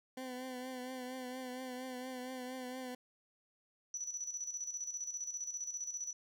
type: tone with vibrato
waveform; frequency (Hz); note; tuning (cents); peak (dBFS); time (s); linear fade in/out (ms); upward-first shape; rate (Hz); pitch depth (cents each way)
20% pulse; 254.7; C4; -46; -37; 0.17-2.95; 5; triangle; 4.3; 46
type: tone with tremolo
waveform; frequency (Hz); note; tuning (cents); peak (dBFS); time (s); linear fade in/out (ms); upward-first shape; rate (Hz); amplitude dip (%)
sine; 5920; F#8; 0; -37; 3.94-6.13; 2; square; 15; 60
effects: none